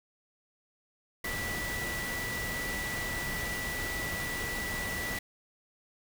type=tone in noise; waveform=sine; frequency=1962 Hz; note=B6; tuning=12 cents flat; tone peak=-35 dBFS; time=1.24-5.19 s; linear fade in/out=5 ms; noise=pink; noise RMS=-37 dBFS; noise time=1.24-5.19 s; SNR=-1 dB; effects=none